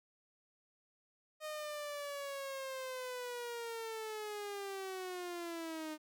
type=linear sweep; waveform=sawtooth; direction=down; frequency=619 to 305.1 Hz; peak=-37 dBFS; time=1.4-5.98 s; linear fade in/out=50 ms; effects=none